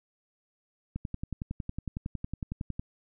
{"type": "click train", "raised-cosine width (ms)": 5, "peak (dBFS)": -21, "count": 21, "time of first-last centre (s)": [0.96, 2.795], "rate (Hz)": 10.9, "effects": []}